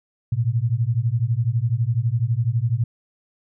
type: beating tone pair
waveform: sine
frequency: 111 / 123 Hz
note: A2 / B2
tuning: +16 / -7 cents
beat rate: 12 Hz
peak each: -21 dBFS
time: 0.32-2.84 s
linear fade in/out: 5 ms
effects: none